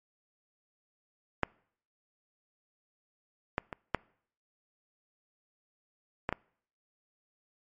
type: clicks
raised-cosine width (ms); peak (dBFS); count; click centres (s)
0.5; -10 / -13 / -22 / -10 / -14 / -15; 6; 1.433 / 3.581 / 3.728 / 3.947 / 6.291 / 6.326
effects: noise-tail reverb RT60 0.6 s tail -26 dB re dry + MP3 48 kbps